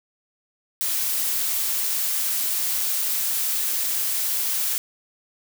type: noise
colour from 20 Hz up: blue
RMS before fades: -24 dBFS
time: 0.81-4.78 s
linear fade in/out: 0 ms
effects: none